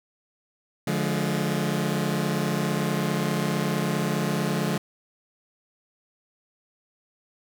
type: chord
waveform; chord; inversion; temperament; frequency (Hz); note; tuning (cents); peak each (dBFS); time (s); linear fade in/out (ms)
sawtooth; D diminished; none; just; 146.83 / 176.2 / 211.4; D3 / F3 / Ab3; 0 / +16 / +31; -24; 0.87-4.78; 5
effects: none